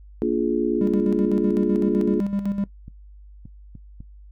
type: chord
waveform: sine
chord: Bb dominant seventh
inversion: none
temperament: just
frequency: 233.1 / 291.4 / 349.6 / 419.5 Hz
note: Bb3 / D4 / F4 / Ab4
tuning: 0 / -13 / +2 / +17 cents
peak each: -25 / -24 / -23 / -25 dBFS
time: 0.22-2.2 s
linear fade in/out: 0 ms
type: tone with tremolo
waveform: triangle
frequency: 199.8 Hz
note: G3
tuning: 33 cents sharp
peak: -18 dBFS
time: 0.81-2.64 s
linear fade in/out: 2 ms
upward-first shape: square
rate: 7.9 Hz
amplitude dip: 60%
type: clicks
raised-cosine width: 5 ms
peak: -27 dBFS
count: 4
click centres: 2.881 / 3.455 / 3.753 / 4.005 s
effects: noise-tail reverb RT60 0.1 s tail -18 dB re dry + added 50 Hz sine -42 dBFS peak until 4.31 s